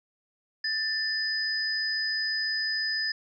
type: tone pair together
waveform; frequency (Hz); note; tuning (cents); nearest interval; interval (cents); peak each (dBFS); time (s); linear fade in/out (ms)
sine; 1769 / 5003; A6 / D#8; +9 / +9; octave + tritone; 1800; -29 / -29; 0.64-3.12; 5
effects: none